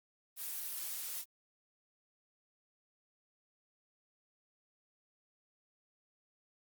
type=noise; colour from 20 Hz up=blue; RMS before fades=-41 dBFS; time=0.36-1.25 s; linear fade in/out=50 ms; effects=Opus 32 kbps